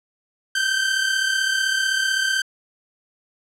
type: tone pair together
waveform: sawtooth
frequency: 1532.2 / 1568 Hz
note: G6 / G6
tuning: -40 / 0 cents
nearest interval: unison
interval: 40 cents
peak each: -20 / -17 dBFS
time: 0.55-2.42 s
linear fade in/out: 5 ms
effects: low-pass 9000 Hz 12 dB/octave